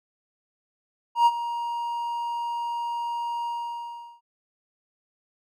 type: tone with ADSR envelope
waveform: triangle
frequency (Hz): 943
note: A#5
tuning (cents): +20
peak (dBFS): -11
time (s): 1.15-4.21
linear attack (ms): 110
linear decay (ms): 44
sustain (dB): -14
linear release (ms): 750
effects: none